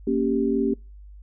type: chord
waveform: sine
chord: G diminished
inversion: first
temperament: equal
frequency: 233.1 / 277.2 / 392 Hz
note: Bb3 / Db4 / G4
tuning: 0 / 0 / 0 cents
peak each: -24 dBFS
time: 0.07-0.74 s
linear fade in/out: 5 ms
effects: noise-tail reverb RT60 0.3 s tail -26 dB re dry + added 50 Hz sine -41 dBFS peak until 1.22 s